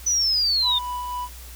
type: linear sweep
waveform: sine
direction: down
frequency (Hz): 6010 to 3564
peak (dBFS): -18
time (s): 0.06-0.79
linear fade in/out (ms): 10
type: tone with tremolo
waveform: triangle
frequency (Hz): 987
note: B5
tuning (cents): -1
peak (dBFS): -24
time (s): 0.62-1.29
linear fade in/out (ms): 50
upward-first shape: sine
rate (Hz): 4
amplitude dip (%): 25
effects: added 60 Hz sine -39 dBFS peak until 1.55 s + white hiss -44 dBFS RMS until 1.55 s